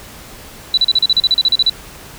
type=tone bursts; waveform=sine; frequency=3960 Hz; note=B7; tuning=4 cents sharp; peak=-8 dBFS; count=14; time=0.74-1.697 s; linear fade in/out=2 ms; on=34 ms; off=37 ms; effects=pink hiss -36 dBFS RMS until 2.18 s